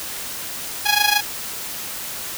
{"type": "tone with amplitude modulation", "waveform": "10% pulse", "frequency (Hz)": 830.6, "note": "G#5", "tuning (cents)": 0, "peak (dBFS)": -4, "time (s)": [0.85, 1.21], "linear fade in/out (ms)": 20, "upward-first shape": "sine", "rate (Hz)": 26.1, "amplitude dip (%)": 75, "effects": ["white hiss -30 dBFS RMS until 2.37 s"]}